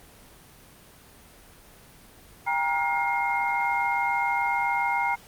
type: tone cluster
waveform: sine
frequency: 796 / 943 / 1422 / 2131 Hz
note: G5 / A#5 / F6 / C7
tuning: +26 / +20 / +31 / +31 cents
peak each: -28 / -26 / -34 / -28 dBFS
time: 2.46-5.16 s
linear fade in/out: 20 ms
effects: pink hiss -51 dBFS RMS until 5.27 s + Opus 24 kbps